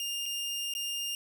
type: tone with dropouts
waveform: sawtooth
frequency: 2812 Hz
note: F7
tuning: 11 cents sharp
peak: -29 dBFS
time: 0-1.15 s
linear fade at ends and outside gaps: 1 ms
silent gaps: 0.257-0.261 / 0.738-0.75 s
effects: none